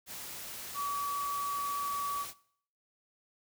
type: tone in noise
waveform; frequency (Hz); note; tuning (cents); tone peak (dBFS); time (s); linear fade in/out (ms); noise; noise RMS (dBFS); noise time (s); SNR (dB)
sine; 1140; C#6; +48; -32; 0.74-2.26; 50; white; -43; 0.06-2.34; +8
effects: noise-tail reverb RT60 0.6 s tail -20 dB re dry